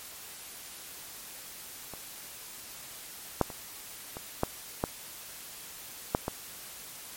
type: clicks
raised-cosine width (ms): 1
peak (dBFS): -27 / -8 / -26 / -24 / -11 / -12 / -9 / -16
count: 8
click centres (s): 1.937 / 3.413 / 3.502 / 4.169 / 4.434 / 4.839 / 6.149 / 6.281
effects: white hiss -45 dBFS RMS until 7.16 s + MP3 64 kbps